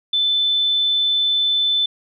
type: tone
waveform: sine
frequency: 3520 Hz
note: A7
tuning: in tune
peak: -15 dBFS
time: 0.13-1.86 s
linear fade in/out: 5 ms
effects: none